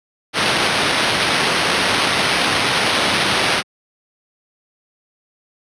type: noise with sample-and-hold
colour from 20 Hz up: white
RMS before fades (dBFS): -17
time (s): 0.33-3.63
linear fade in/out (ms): 50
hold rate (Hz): 7350
effects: high-pass 100 Hz 12 dB/octave + resampled to 22050 Hz